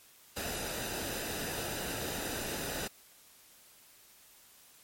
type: noise with comb filter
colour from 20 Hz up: pink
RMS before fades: -37 dBFS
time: 0.36-2.88 s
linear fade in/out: 10 ms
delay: 0.91 ms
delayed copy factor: -0.55
effects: white hiss -59 dBFS RMS until 4.83 s + MP3 64 kbps